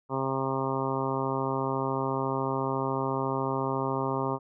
harmonic tone, 134 Hz, C3, 42 cents sharp, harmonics 1 / 2 / 3 / 4 / 5 / 6 / 7 / 8 / 9, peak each -34 / -34 / -33 / -36 / -38 / -38 / -34 / -36 / -38 dBFS, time 0.09-4.39 s, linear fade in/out 50 ms, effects none

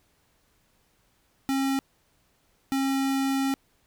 square tone bursts at uneven times, 270.5 Hz, C#4, 42 cents flat, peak -24 dBFS, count 2, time 1.49-1.79 / 2.72-3.54 s, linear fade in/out 0 ms, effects pink hiss -67 dBFS RMS until 3.86 s

